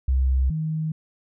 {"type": "tone pair in turn", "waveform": "sine", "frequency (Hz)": [65.41, 157.33], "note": ["C2", "D#3"], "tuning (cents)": [0, 20], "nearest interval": "octave + minor third", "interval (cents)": 1520, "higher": "second", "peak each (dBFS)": [-17, -23], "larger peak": "first", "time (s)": [[0.08, 0.5], [0.5, 0.92]], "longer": "neither", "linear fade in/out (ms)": 5, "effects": []}